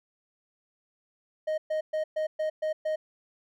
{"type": "tone bursts", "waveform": "triangle", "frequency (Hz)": 622.3, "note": "D#5", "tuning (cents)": 0, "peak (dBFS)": -24, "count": 7, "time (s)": [1.47, 2.96], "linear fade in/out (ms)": 10, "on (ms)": 110, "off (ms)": 120, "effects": []}